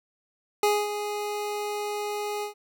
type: tone with ADSR envelope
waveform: 25% pulse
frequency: 415.3 Hz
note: G#4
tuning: in tune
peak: -15 dBFS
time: 0.63-2.54 s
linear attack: 3 ms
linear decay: 240 ms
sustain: -10 dB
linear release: 110 ms
effects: none